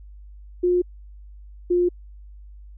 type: tone pair in turn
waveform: sine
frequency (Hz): 357 / 353.9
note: F4 / F4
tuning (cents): +38 / +23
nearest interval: unison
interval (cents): 15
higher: first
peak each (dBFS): -16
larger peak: neither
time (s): 0.63-0.82 / 1.7-1.89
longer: neither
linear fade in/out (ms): 10
effects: added 50 Hz sine -40 dBFS peak until 2.77 s